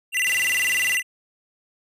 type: tone with vibrato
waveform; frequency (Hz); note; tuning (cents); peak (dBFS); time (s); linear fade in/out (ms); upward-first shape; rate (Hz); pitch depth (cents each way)
square; 2349; D7; 0; -20; 0.12-1.03; 50; square; 20; 280
type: noise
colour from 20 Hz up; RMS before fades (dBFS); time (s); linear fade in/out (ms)
white; -34; 0.26-0.96; 5
effects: resampled to 32000 Hz